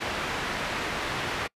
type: low-pass noise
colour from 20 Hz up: white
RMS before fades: -31 dBFS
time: 0-1.48 s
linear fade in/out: 20 ms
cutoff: 2200 Hz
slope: 12 dB/octave
effects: noise-tail reverb RT60 0.1 s tail -26 dB re dry + resampled to 32000 Hz